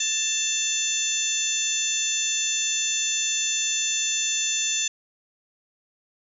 harmonic tone with a mistuned harmonic, 883 Hz, A5, 6 cents sharp, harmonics 2 / 3 / 4 / 5 / 6 / 7 / 8, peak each -38 / -31 / -28 / -39 / -39 / -27 / -28 dBFS, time 0-4.88 s, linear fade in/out 5 ms, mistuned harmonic 3, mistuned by +15 cents, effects none

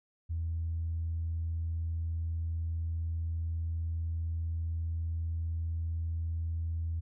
sine tone, 82.41 Hz, E2, in tune, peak -30 dBFS, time 0.29-7.01 s, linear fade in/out 20 ms, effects tanh soft clip ceiling -26 dBFS

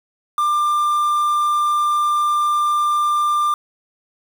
triangle tone with quantisation, 1192 Hz, D6, 25 cents sharp, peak -13 dBFS, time 0.38-3.54 s, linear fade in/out 2 ms, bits 6, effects none

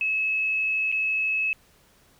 sine tone with dropouts, 2586 Hz, E7, 34 cents flat, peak -22 dBFS, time 0.01-1.53 s, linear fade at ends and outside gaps 1 ms, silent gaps 0.917-0.924 s, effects pink hiss -59 dBFS RMS until 2.19 s

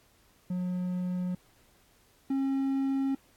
triangle tone pair in turn, 180.7 / 270.7 Hz, F#3 / C#4, -41 / -41 cents, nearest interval perfect fifth, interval 700 cents, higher second, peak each -27 / -24 dBFS, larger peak second, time 0.5-1.35 / 2.3-3.15 s, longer neither, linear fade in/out 5 ms, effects pink hiss -64 dBFS RMS until 3.36 s + AAC 64 kbps

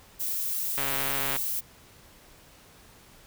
violet noise, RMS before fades -30 dBFS, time 0.19-1.61 s, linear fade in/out 20 ms
click train, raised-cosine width 0.3 ms, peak -15 dBFS, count 81, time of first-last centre 0.78-1.364 s, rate 137 Hz
effects pink hiss -54 dBFS RMS until 3.26 s

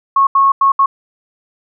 sine tone bursts at uneven times, 1096 Hz, C#6, 20 cents flat, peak -7 dBFS, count 4, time 0.16-0.27 / 0.35-0.52 / 0.61-0.72 / 0.79-0.86 s, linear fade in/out 5 ms, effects none

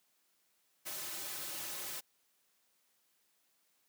white noise with comb filter, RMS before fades -42 dBFS, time 0.85-2.01 s, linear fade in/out 20 ms, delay 4.3 ms, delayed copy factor -0.75, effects white hiss -75 dBFS RMS until 3.88 s + high-pass 150 Hz 12 dB/octave

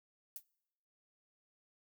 violet noise with exponential decay, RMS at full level -40 dBFS, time 0.36-0.44 s, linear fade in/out 2 ms, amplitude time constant 16 ms, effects noise-tail reverb RT60 0.9 s tail -25 dB re dry

